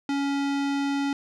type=tone with low-pass filter; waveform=square; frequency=280 Hz; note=C#4; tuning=18 cents sharp; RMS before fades=-26 dBFS; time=0.09-1.13 s; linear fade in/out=2 ms; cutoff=5300 Hz; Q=0.76; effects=none